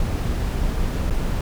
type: noise with dropouts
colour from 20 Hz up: brown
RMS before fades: -22 dBFS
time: 0-1.41 s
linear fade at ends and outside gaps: 2 ms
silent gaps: 1.1-1.106 s
effects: none